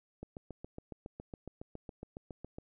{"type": "click train", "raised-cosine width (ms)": 2, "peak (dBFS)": -30, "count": 18, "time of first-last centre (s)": [0.23, 2.585], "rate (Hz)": 7.22, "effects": []}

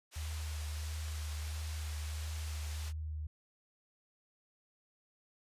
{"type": "band-pass noise", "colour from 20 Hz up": "white", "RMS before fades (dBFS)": -50, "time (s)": [0.11, 2.93], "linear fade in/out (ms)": 50, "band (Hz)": [480, 7700], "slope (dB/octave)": 12}
{"type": "tone with vibrato", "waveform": "sine", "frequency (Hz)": 76.9, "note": "D#2", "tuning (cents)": -20, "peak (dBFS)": -37, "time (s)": [0.16, 3.27], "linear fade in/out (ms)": 5, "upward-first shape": "triangle", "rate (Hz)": 1.5, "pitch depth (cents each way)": 29}
{"effects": ["resampled to 32000 Hz"]}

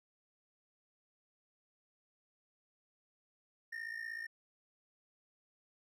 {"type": "ring-modulated tone", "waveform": "triangle", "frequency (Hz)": 1827, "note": "A#6", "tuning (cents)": -35, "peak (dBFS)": -36, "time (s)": [3.72, 4.27], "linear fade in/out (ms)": 10, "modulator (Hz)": 28.2, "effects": []}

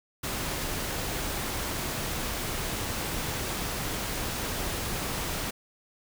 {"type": "noise", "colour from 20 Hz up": "pink", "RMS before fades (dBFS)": -32, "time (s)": [0.23, 5.51], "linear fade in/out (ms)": 10, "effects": []}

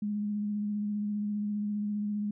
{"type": "tone with vibrato", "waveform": "sine", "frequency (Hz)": 207.7, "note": "G#3", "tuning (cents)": 0, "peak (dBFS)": -29, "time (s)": [0.02, 2.31], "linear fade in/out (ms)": 5, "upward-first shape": "sine", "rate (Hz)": 15, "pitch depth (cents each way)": 19, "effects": []}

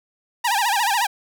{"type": "tone with vibrato", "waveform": "sawtooth", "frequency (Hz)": 875, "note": "A5", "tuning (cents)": -10, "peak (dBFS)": -14, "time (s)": [0.44, 1.07], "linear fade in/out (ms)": 10, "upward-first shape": "sine", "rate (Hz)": 14, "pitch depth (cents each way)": 190, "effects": []}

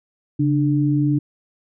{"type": "tone pair together", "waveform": "sine", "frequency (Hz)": [140, 296.6], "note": ["C#3", "D4"], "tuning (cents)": [18, 17], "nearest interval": "octave + minor second", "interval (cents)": 1299, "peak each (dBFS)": -18, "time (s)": [0.39, 1.19], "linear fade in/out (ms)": 10, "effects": []}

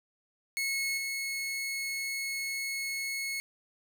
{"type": "tone with level steps", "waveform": "sawtooth", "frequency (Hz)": 2186, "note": "C#7", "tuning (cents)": -25, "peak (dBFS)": [-26, -29], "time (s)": [0.57, 3.4], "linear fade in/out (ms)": 0, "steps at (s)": 0.97, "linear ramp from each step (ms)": 10, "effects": []}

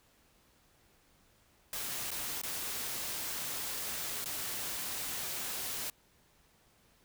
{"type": "noise with dropouts", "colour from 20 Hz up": "white", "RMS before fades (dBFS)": -38, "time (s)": [1.73, 5.9], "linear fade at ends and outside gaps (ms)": 1, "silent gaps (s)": [[2.106, 2.115], [2.416, 2.434], [4.244, 4.258]], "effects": ["pink hiss -67 dBFS RMS until 7.04 s"]}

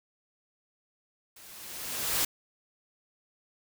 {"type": "noise with level ramp", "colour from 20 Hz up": "white", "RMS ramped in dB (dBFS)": [-52, -26], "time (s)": [1.36, 2.25], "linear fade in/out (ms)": 5, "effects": []}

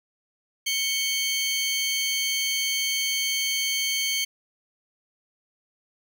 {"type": "tone pair together", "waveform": "25% pulse", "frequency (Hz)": [2217, 3135], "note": ["C#7", "G7"], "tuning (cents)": [0, -1], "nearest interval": "tritone", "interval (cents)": 599, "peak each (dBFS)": -23, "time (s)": [0.66, 4.25], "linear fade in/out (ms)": 10, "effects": []}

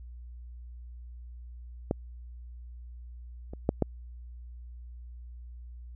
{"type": "clicks", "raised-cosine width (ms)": 2, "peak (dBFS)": [-13, -27, -10, -11], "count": 4, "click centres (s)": [1.911, 3.535, 3.691, 3.823], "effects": ["added 60 Hz sine -42 dBFS peak until 5.95 s"]}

